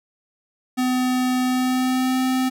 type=tone with pitch glide; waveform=square; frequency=253.3 to 258.2 Hz; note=B3 to C4; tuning=+44 to -23 cents; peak=-19 dBFS; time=0.77-2.5 s; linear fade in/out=20 ms; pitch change=+33 cents; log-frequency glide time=1.43-2.2 s; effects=none